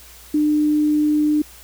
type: tone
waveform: sine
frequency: 300.6 Hz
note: D4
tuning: 40 cents sharp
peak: -14 dBFS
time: 0.34-1.42 s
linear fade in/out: 5 ms
effects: added 60 Hz sine -47 dBFS peak until 1.63 s + white hiss -44 dBFS RMS until 1.63 s